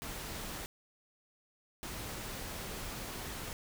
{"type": "noise bursts at uneven times", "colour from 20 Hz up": "pink", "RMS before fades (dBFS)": -42, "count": 2, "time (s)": [[0.02, 0.66], [1.83, 3.53]], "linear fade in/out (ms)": 0, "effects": []}